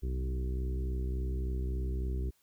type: harmonic tone with a mistuned harmonic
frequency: 63.5 Hz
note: B1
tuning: 49 cents sharp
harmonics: 1 / 2 / 3 / 4 / 5 / 6 / 7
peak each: -31 / -42 / -46 / -50 / -48 / -45 / -56 dBFS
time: 0.02-2.31 s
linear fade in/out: 20 ms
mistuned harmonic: 2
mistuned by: +26 cents
effects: white hiss -71 dBFS RMS until 2.42 s